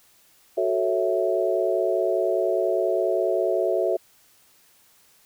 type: chord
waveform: sine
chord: F# minor seventh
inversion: none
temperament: equal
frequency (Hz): 370 / 440 / 554.4 / 659.3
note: F#4 / A4 / C#5 / E5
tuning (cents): 0 / 0 / 0 / 0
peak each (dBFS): -25 / -27 / -27 / -24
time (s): 0.57-3.97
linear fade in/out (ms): 10
effects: white hiss -58 dBFS RMS until 5.25 s